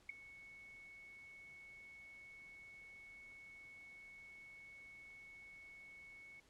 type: tone with ADSR envelope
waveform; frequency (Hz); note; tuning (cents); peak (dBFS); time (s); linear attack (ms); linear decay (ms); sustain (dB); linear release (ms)
sine; 2210; C#7; -6; -38; 0.09-6.4; 5; 10; -17; 4
effects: pink hiss -70 dBFS RMS until 6.49 s + low-pass 9000 Hz 12 dB/octave